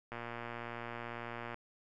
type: click train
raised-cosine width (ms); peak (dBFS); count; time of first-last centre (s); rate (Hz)
0.5; -27; 169; 0.12-1.544; 118
effects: none